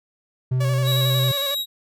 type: tone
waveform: triangle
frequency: 127.9 Hz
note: C3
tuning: 39 cents flat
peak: -16 dBFS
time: 0.51-1.32 s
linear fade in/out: 10 ms
type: tone with vibrato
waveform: sawtooth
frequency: 561 Hz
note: C#5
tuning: 21 cents sharp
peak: -23 dBFS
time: 0.6-1.55 s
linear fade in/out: 10 ms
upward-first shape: square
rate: 11 Hz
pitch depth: 34 cents each way
type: tone with pitch glide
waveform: 45% pulse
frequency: 3852 to 3828 Hz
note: B7 to A#7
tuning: -44 to +45 cents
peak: -22 dBFS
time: 0.84-1.66 s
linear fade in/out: 50 ms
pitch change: -11 cents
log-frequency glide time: 1.01-1.27 s
effects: none